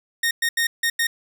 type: tone bursts at uneven times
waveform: sawtooth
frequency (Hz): 1851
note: A#6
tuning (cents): -13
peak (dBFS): -15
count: 5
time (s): 0.23-0.31 / 0.42-0.49 / 0.57-0.67 / 0.83-0.9 / 0.99-1.07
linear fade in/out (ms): 5
effects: none